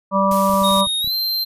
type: harmonic tone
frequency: 195 Hz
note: G3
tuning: 9 cents flat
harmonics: 1 / 3 / 5 / 6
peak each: -19 / -19 / -19 / -19 dBFS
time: 0.11-0.87 s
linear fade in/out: 50 ms
type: noise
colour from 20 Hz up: blue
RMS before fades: -29 dBFS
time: 0.31-0.81 s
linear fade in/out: 2 ms
type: clicks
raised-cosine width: 5 ms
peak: -25 dBFS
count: 9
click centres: 0.318 / 0.498 / 0.538 / 0.619 / 0.714 / 0.77 / 0.871 / 1.045 / 1.075 s
type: tone with pitch glide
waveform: square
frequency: 3729 to 4138 Hz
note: A#7 to C8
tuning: 0 to -20 cents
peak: -19 dBFS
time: 0.63-1.45 s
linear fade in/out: 20 ms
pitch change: +180 cents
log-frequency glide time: 1-1.13 s
effects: resampled to 32000 Hz